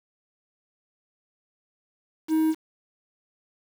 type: tone with quantisation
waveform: triangle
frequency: 316.3 Hz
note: D#4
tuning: 29 cents sharp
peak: -17 dBFS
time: 2.28-2.55 s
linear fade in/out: 50 ms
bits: 7
effects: none